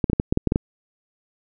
clicks, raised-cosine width 3 ms, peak -5 dBFS, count 9, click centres 0.042 / 0.099 / 0.132 / 0.199 / 0.325 / 0.374 / 0.473 / 0.521 / 0.559 s, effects none

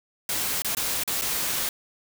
white noise with dropouts, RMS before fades -27 dBFS, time 0.29-1.69 s, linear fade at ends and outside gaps 2 ms, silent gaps 0.621-0.646 / 0.75-0.769 / 1.036-1.076 / 1.213-1.219 s, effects none

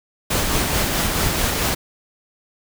pink noise with tremolo, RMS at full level -19 dBFS, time 0.3-1.75 s, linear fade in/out 10 ms, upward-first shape sine, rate 4.6 Hz, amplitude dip 30%, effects none

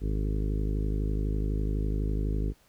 harmonic tone, 52 Hz, G#1, 3 cents sharp, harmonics 1 / 2 / 3 / 4 / 5 / 6 / 7 / 8 / 9, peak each -27 / -35 / -36 / -42 / -39 / -41 / -44 / -42 / -48 dBFS, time 0-2.54 s, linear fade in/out 50 ms, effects pink hiss -63 dBFS RMS until 2.68 s

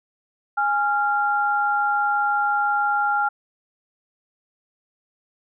sine tone pair together, 825.5 / 1387 Hz, G#5 / F6, -11 / -12 cents, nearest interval major sixth, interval 899 cents, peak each -21 dBFS, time 0.57-3.29 s, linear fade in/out 10 ms, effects none

